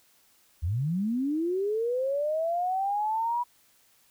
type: linear sweep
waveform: sine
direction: up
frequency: 72.9 to 977 Hz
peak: -25 dBFS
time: 0.62-3.44 s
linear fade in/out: 20 ms
effects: white hiss -63 dBFS RMS until 4.1 s